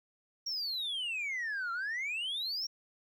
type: exponential two-way sweep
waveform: sine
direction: down then up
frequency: 5660 to 1349 to 5660 Hz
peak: -31 dBFS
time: 0.46-2.67 s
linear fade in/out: 10 ms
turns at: 1.72 s
effects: tanh soft clip ceiling -32 dBFS + 12-bit